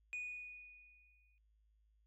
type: tone with exponential decay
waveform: sine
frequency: 2469 Hz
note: D#7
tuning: 14 cents flat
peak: -37 dBFS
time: 0.13-1.38 s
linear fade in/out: 0 ms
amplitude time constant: 270 ms
effects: tanh soft clip ceiling -39 dBFS + added 53 Hz sine -70 dBFS peak until 2.06 s